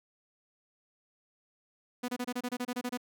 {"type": "tone bursts", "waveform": "sawtooth", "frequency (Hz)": 246.9, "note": "B3", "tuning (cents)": 0, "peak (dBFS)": -28, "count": 12, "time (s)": [2.03, 2.975], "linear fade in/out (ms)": 10, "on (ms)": 54, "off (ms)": 27, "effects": []}